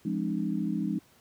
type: tone cluster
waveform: sine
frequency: 172.6 / 206.4 / 265.8 / 305.5 Hz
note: F3 / G#3 / C4 / D#4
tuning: -20 / -10 / +27 / -32 cents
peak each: -33 / -31 / -35 / -33 dBFS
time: 0.05-0.99 s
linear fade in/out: 5 ms
effects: pink hiss -61 dBFS RMS until 1.2 s + high-pass 80 Hz 12 dB/octave